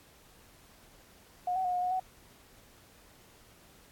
sine tone with pitch steps, 721 / 753 / 723 / 719 / 727 / 747 Hz, F#5 / F#5 / F#5 / F#5 / F#5 / F#5, -45 / +30 / -40 / -50 / -31 / +16 cents, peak -28 dBFS, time 1.47-1.998 s, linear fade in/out 5 ms, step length 88 ms, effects pink hiss -59 dBFS RMS until 3.91 s + AAC 64 kbps

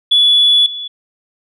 sine tone with level steps, 3424 Hz, A7, 48 cents flat, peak -6 / -22 dBFS, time 0.11-0.88 s, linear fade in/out 10 ms, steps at 0.66 s, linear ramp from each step 2 ms, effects tanh soft clip ceiling -2 dBFS

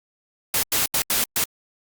white noise bursts at uneven times, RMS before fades -21 dBFS, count 5, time 0.54-0.63 / 0.72-0.86 / 0.94-1.02 / 1.1-1.24 / 1.36-1.44 s, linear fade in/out 2 ms, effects Opus 48 kbps

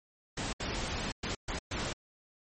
pink noise bursts at uneven times, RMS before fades -35 dBFS, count 5, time 0.37-0.53 / 0.6-1.12 / 1.23-1.35 / 1.48-1.59 / 1.71-1.93 s, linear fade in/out 5 ms, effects MP3 32 kbps

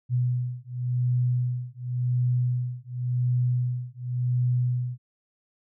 sine beating tone pair, 123.47 / 124.38 Hz, B2 / B2, 0 / +13 cents, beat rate 0.91 Hz, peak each -26 dBFS, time 0.09-4.98 s, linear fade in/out 50 ms, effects none

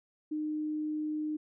sine tone, 305.5 Hz, D#4, 32 cents flat, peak -31 dBFS, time 0.31-1.37 s, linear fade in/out 10 ms, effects none

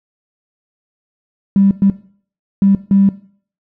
triangle tone bursts at uneven times, 196.9 Hz, G3, 8 cents sharp, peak -3 dBFS, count 4, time 1.56-1.71 / 1.82-1.9 / 2.62-2.75 / 2.91-3.09 s, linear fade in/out 2 ms, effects noise-tail reverb RT60 0.5 s tail -21 dB re dry + tanh soft clip ceiling -5 dBFS

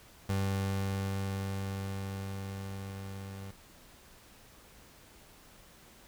30% pulse tone with level ramp, 97.4 Hz, G2, 11 cents flat, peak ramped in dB -26 to -39 dBFS, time 0.29-3.51 s, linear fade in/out 5 ms, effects pink hiss -57 dBFS RMS until 6.07 s

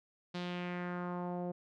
sawtooth tone with low-pass filter sweep, 177.4 Hz, F3, 27 cents sharp, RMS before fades -39 dBFS, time 0.34-1.52 s, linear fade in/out 10 ms, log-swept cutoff 4200 to 580 Hz, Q 2.2, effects none

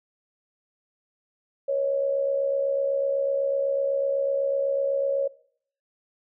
sine tone with amplitude modulation, 552 Hz, C#5, 7 cents flat, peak -19 dBFS, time 1.68-5.28 s, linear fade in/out 10 ms, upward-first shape sine, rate 68 Hz, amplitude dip 60%, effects noise-tail reverb RT60 0.6 s tail -20 dB re dry

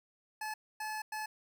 25% pulse tone bursts at uneven times, 861 Hz, A5, 38 cents flat, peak -33 dBFS, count 3, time 0.41-0.54 / 0.8-1.02 / 1.12-1.26 s, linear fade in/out 5 ms, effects none

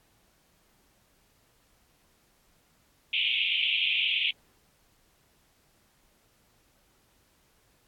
white band-pass noise, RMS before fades -27 dBFS, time 3.13-4.31 s, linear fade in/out 5 ms, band 2300 to 3400 Hz, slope 96 dB/octave, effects pink hiss -66 dBFS RMS until 7.87 s + AAC 64 kbps

